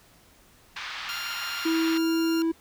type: band-pass noise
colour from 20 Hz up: pink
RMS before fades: -36 dBFS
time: 0.76-1.98 s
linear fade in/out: 5 ms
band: 1100 to 4400 Hz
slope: 24 dB/octave
type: tone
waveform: 15% pulse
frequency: 1396.9 Hz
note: F6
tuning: in tune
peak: -26 dBFS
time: 1.09-2.42 s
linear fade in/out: 0 ms
type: tone with pitch glide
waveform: triangle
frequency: 325.6 to 327.9 Hz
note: E4 to E4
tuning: -21 to -9 cents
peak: -20 dBFS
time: 1.65-2.52 s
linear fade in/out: 10 ms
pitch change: +12 cents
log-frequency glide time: 1.91-2.17 s
effects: pink hiss -57 dBFS RMS until 2.6 s